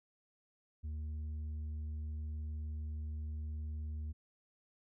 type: tone with tanh clipping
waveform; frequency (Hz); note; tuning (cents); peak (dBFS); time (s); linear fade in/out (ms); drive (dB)
sine; 76.6; D#2; -27; -39; 0.83-4.13; 20; 4
effects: none